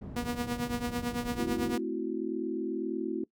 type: low-pass noise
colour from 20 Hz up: white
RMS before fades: -41 dBFS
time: 0.01-1.76 s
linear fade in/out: 10 ms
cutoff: 220 Hz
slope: 12 dB/octave
type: tone with tremolo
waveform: sawtooth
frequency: 241.1 Hz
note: B3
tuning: 41 cents flat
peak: -24 dBFS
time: 0.16-1.78 s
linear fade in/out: 5 ms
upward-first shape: triangle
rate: 9 Hz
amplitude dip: 85%
type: chord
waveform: sine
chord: F# half-diminished seventh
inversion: first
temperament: equal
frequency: 220 / 261.6 / 329.6 / 370 Hz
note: A3 / C4 / E4 / F#4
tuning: 0 / 0 / 0 / 0 cents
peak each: -38 / -37 / -34 / -35 dBFS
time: 1.38-3.24 s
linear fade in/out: 5 ms
effects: noise-tail reverb RT60 0.1 s tail -21 dB re dry